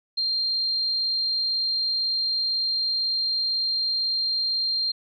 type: tone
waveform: sine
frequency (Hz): 4186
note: C8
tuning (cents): 0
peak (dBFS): -22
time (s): 0.17-4.92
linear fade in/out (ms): 10
effects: none